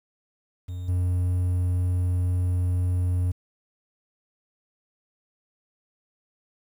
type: tone with level steps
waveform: triangle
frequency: 89.8 Hz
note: F2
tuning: 49 cents sharp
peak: -28 / -19 dBFS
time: 0.68-3.32 s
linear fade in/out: 10 ms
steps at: 0.88 s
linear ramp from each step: 10 ms
effects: 9-bit